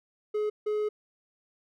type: tone bursts at uneven times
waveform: triangle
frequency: 422.9 Hz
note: G#4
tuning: 31 cents sharp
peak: -24 dBFS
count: 2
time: 0.34-0.5 / 0.66-0.89 s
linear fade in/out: 10 ms
effects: none